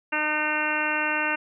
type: harmonic tone with a mistuned harmonic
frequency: 304.3 Hz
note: D#4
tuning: 38 cents flat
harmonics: 1 / 2 / 3 / 4 / 5 / 6 / 7 / 8 / 9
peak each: -34 / -34 / -31 / -34 / -28 / -32 / -34 / -34 / -29 dBFS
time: 0.12-1.36 s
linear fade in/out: 10 ms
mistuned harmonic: 8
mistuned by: -20 cents
effects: none